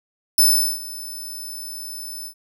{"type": "tone with ADSR envelope", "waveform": "5% pulse", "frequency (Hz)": 5274, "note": "E8", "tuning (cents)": 0, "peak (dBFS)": -5, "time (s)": [0.38, 2.34], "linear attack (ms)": 4, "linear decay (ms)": 400, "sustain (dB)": -20, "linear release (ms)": 80, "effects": []}